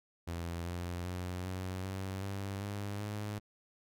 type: tone with pitch steps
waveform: sawtooth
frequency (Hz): 85.2 / 87.7 / 90.27 / 92.91 / 95.63 / 98.44 / 101.32 / 104.29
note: F2 / F2 / F#2 / F#2 / G2 / G2 / G#2 / G#2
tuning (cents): -42 / +8 / -42 / +8 / -42 / +8 / -42 / +8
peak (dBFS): -33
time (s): 0.27-3.39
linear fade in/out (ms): 10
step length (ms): 390
effects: Opus 48 kbps